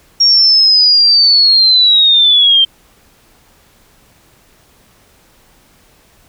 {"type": "linear sweep", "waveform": "sine", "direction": "down", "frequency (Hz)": [5588, 3136], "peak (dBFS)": -5, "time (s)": [0.2, 2.65], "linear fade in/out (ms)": 10, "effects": ["pink hiss -49 dBFS RMS until 6.28 s"]}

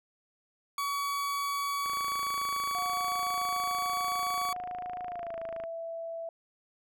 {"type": "tone", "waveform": "40% pulse", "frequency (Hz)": 1132, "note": "C#6", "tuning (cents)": 36, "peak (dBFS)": -29, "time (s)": [0.78, 4.53], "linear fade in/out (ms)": 2}
{"type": "click train", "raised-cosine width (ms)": 0.5, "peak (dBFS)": -29, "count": 103, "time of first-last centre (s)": [1.86, 5.638], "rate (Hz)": 27}
{"type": "tone with pitch glide", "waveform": "sine", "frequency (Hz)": [723, 663], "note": ["F#5", "E5"], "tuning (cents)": [-40, 10], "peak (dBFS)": -35, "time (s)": [2.75, 6.29], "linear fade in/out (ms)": 2, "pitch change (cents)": -150, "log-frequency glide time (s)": [5.06, 5.36]}
{"effects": []}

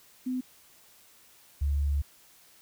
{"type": "tone pair in turn", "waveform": "sine", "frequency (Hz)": [254.3, 71.36], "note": ["C4", "D2"], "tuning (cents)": [-49, -49], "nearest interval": "octave + minor seventh", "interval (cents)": 2200, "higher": "first", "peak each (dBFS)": [-28, -24], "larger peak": "second", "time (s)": [[0.26, 0.41], [1.61, 2.02]], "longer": "second", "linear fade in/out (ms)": 10, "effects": ["white hiss -58 dBFS RMS until 2.61 s"]}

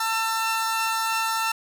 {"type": "tone pair together", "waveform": "sawtooth", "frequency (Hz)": [896, 1342.5], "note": ["A5", "E6"], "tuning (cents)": [31, 31], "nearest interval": "perfect fifth", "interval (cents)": 700, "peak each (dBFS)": -22, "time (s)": [0, 1.52], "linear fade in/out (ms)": 5, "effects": []}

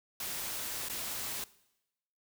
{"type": "noise with dropouts", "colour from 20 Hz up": "white", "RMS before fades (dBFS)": -38, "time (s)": [0.2, 1.44], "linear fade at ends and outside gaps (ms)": 2, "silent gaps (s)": [0.886, 0.897], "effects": ["noise-tail reverb RT60 0.9 s tail -20 dB re dry"]}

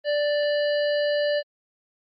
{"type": "harmonic tone", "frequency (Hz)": 587, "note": "D5", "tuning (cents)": -1, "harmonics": [1, 3, 5, 7, 8], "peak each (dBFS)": [-21, -31, -35, -38, -39], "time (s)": [0.04, 1.43], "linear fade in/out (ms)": 50, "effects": ["Opus 32 kbps"]}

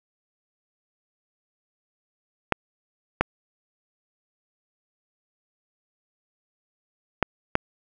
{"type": "clicks", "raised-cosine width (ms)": 0.5, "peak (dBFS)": -3, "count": 4, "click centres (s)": [2.523, 3.21, 7.227, 7.554], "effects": []}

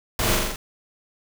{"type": "noise with echo", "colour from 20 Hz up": "pink", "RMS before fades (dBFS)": -23, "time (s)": [0.19, 0.35], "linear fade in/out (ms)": 2, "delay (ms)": 42, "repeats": 5, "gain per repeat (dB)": -2, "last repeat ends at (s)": 0.56, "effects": []}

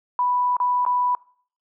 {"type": "tone with dropouts", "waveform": "sine", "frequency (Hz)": 987.8, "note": "B5", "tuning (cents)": 0, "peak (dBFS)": -18, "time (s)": [0.19, 1.15], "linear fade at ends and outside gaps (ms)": 1, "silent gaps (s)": [[0.567, 0.601], [0.851, 0.863]], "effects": ["noise-tail reverb RT60 0.5 s tail -22 dB re dry"]}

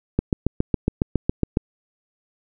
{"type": "click train", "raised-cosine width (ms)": 3, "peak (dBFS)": -5, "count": 11, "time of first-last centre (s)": [0.19, 1.571], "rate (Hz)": 7.24, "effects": []}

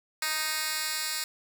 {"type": "tone with high-pass filter sweep", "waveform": "10% pulse", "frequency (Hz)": 311.1, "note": "D#4", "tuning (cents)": 0, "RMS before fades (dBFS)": -31, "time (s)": [0.22, 1.24], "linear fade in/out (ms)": 2, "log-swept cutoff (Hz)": [2100, 3400], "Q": 0.71, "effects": []}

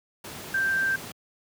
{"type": "tone in noise", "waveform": "sine", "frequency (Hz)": 1572, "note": "G6", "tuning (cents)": 4, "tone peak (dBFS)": -22, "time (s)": [0.54, 0.96], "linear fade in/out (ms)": 5, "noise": "pink", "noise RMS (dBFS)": -39, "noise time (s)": [0.24, 1.12], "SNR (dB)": 14, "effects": ["high-pass 100 Hz 12 dB/octave"]}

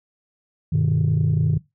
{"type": "chord", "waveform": "sine", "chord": "G augmented", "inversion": "none", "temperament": "just", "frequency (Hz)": [98, 122.5, 153.12], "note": ["G2", "B2", "D#3"], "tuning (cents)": [0, -14, -27], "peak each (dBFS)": [-21, -22, -17], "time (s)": [0.72, 1.58], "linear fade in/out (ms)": 10, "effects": ["noise-tail reverb RT60 0.2 s tail -19 dB re dry", "tanh soft clip ceiling -12 dBFS"]}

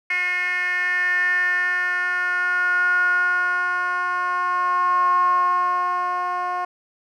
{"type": "tone with band-pass filter sweep", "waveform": "10% pulse", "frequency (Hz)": 359.5, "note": "F#4", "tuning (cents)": -50, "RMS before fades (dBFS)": -21, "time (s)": [0.1, 6.65], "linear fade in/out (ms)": 5, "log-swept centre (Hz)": [2100, 890], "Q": 8.3, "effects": []}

